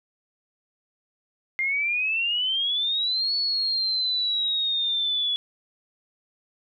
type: exponential two-way sweep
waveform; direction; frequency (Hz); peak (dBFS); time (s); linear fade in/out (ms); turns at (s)
sine; up then down; 2096 to 4435 to 3389; -22; 1.59-5.36; 0; 3.35
effects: none